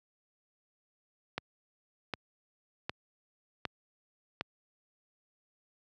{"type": "click train", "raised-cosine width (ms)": 0.3, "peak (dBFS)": -17, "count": 5, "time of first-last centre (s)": [1.38, 4.41], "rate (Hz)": 1.32, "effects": ["high-pass 80 Hz 12 dB/octave"]}